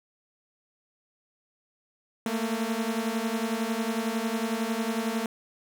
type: beating tone pair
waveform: sawtooth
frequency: 220 / 231 Hz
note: A3 / A#3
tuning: 0 / -16 cents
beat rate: 11 Hz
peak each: -26 dBFS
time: 2.26-5.26 s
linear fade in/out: 2 ms
effects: none